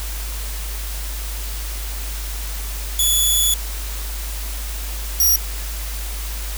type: tone pair in turn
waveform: 10% pulse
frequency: 3426 / 5689 Hz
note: A7 / F8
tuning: -47 / +31 cents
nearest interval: major sixth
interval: 878 cents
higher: second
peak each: -7 dBFS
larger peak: neither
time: 2.99-3.54 / 5.2-5.36 s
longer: first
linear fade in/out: 2 ms
effects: added 51 Hz sine -25 dBFS peak until 6.57 s + white hiss -32 dBFS RMS until 6.57 s